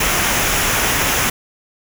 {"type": "noise with comb filter", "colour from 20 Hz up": "pink", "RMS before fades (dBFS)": -17, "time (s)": [0, 1.3], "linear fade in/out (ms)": 5, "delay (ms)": 0.23, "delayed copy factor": -0.5, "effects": []}